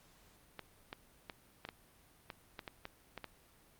clicks, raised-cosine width 0.3 ms, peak -27 dBFS, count 11, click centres 0.593 / 0.929 / 1.298 / 1.651 / 1.689 / 2.302 / 2.592 / 2.678 / 2.854 / 3.177 / 3.243 s, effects pink hiss -65 dBFS RMS until 3.79 s + Opus 48 kbps

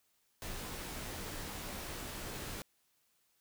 pink noise with comb filter, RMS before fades -43 dBFS, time 0.42-2.62 s, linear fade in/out 0 ms, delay 18 ms, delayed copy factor -0.55, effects white hiss -75 dBFS RMS until 3.4 s

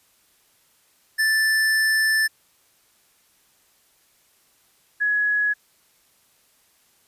square / sine tone pair in turn, 1760 / 1681.1 Hz, A6 / G#6, 0 / +21 cents, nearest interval minor second, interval 79 cents, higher first, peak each -18 dBFS, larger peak neither, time 1.18-2.28 / 5-5.54 s, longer first, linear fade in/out 20 ms, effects white hiss -61 dBFS RMS until 7.07 s + resampled to 32000 Hz

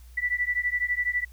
sine beating tone pair, 1961 / 1973 Hz, B6 / B6, -13 / -2 cents, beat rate 12 Hz, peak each -27 dBFS, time 0.17-1.25 s, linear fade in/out 10 ms, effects added 60 Hz sine -45 dBFS peak until 1.32 s + white hiss -60 dBFS RMS until 1.32 s

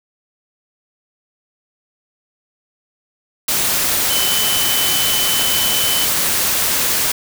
sine tone in noise, 3035 Hz, F#7, 43 cents sharp, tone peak -20 dBFS, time 4.1-6.05 s, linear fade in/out 5 ms, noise white, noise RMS -17 dBFS, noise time 3.48-7.12 s, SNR -6 dB, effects none

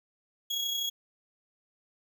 35% pulse tone with amplitude modulation, 3322 Hz, G#7, in tune, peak -26 dBFS, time 0.5-0.9 s, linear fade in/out 10 ms, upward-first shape sine, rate 32.1 Hz, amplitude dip 40%, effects none

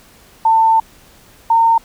sine tone pair in turn, 895 / 913.3 Hz, A5 / A#5, +29 / -36 cents, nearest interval unison, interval 35 cents, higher second, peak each -8 dBFS, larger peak neither, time 0.45-0.8 / 1.5-1.78 s, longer first, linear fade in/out 5 ms, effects pink hiss -46 dBFS RMS until 1.84 s

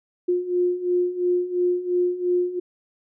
sine beating tone pair, 355 / 357.9 Hz, F4 / F4, +28 / +42 cents, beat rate 2.9 Hz, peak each -25 / -21 dBFS, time 0.28-2.6 s, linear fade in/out 10 ms, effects none

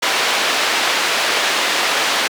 white low-pass noise, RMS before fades -17 dBFS, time 0.02-2.28 s, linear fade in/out 10 ms, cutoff 3500 Hz, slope 12 dB/octave, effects high-pass 400 Hz 12 dB/octave

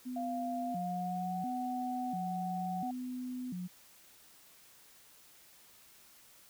sine tone with vibrato, 213 Hz, G#3, 44 cents sharp, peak -37 dBFS, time 0.05-3.68 s, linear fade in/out 20 ms, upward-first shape square, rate 0.72 Hz, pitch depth 290 cents each way
sine tone with pitch glide, 696 to 746 Hz, F5 to F#5, -6 to +14 cents, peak -36 dBFS, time 0.16-2.91 s, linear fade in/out 5 ms, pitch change +120 cents, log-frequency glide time 0.61-1.39 s
effects white hiss -60 dBFS RMS until 6.49 s

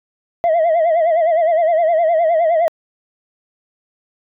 sine tone with vibrato, 659.3 Hz, E5, in tune, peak -9 dBFS, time 0.44-2.68 s, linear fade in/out 0 ms, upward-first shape sine, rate 9.7 Hz, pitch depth 99 cents each way, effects tanh soft clip ceiling -10 dBFS

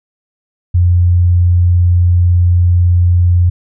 sine tone, 88.2 Hz, F2, 18 cents sharp, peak -6 dBFS, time 0.74-3.5 s, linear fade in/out 10 ms, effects none

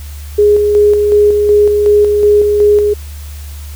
sine tone with tremolo, 415.3 Hz, G#4, in tune, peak -4 dBFS, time 0.38-2.94 s, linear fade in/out 10 ms, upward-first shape square, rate 2.7 Hz, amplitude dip 35%, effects added 73 Hz sine -24 dBFS peak until 3.75 s + white hiss -37 dBFS RMS until 3.75 s

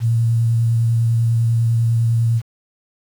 sine tone with vibrato, 115.4 Hz, A#2, 17 cents flat, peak -13 dBFS, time 0-2.42 s, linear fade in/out 50 ms, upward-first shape triangle, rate 10 Hz, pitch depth 19 cents each way, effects 7-bit

